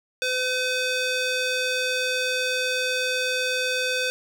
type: tone with band-pass filter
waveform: square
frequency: 508 Hz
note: B4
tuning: 49 cents sharp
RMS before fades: -25 dBFS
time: 0.22-4.1 s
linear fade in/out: 0 ms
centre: 3400 Hz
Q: 0.78
effects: none